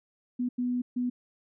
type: tone bursts at uneven times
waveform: sine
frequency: 246.9 Hz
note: B3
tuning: in tune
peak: -26 dBFS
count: 3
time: 0.39-0.49 / 0.58-0.82 / 0.96-1.1 s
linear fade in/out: 10 ms
effects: none